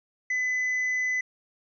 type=tone with tanh clipping; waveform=sine; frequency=2009 Hz; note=B6; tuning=29 cents sharp; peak=-25 dBFS; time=0.3-1.21 s; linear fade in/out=5 ms; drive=3 dB; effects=resampled to 16000 Hz